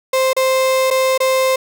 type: tone with dropouts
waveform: 35% pulse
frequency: 523.3 Hz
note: C5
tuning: in tune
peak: -11 dBFS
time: 0.13-1.56 s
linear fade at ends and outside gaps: 5 ms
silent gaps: 0.332-0.365 / 0.904-0.909 / 1.178-1.202 s
effects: none